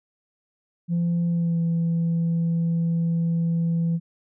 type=tone with pitch glide; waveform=sine; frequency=171.2 to 167.19 Hz; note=F3 to E3; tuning=-34 to +25 cents; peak=-18 dBFS; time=0.88-4 s; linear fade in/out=50 ms; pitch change=-41 cents; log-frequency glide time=1.27-1.6 s; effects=tanh soft clip ceiling -18 dBFS